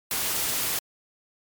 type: noise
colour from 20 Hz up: white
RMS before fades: -27 dBFS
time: 0.11-0.79 s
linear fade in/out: 2 ms
effects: MP3 96 kbps